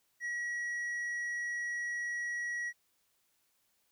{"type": "tone with tanh clipping", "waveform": "sine", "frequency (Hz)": 1917, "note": "A#6", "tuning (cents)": 48, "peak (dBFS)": -35, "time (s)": [0.2, 2.73], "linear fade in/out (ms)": 50, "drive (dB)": 5, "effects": ["white hiss -75 dBFS RMS until 3.91 s"]}